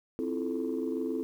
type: chord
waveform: sine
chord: F major seventh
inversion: second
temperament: just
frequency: 261.9 / 327.4 / 349.2 / 436.5 Hz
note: C4 / E4 / F4 / A4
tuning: +2 / -12 / 0 / -14 cents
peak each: -33 / -34 / -38 / -34 dBFS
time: 0.19-1.23 s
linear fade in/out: 0 ms
effects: tanh soft clip ceiling -22 dBFS + 10-bit